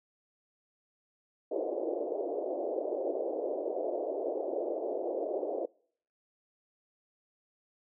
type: band-pass noise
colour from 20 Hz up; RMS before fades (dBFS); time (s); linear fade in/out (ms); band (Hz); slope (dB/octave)
white; -34; 1.51-5.66; 10; 330 to 640; 48
effects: noise-tail reverb RT60 0.6 s tail -26 dB re dry